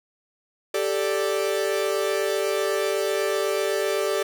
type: chord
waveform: 45% pulse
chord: G suspended second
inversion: none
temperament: equal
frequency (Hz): 392 / 440 / 587.3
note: G4 / A4 / D5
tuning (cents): 0 / 0 / 0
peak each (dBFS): -26 / -27 / -27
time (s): 0.74-4.23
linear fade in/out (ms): 5
effects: none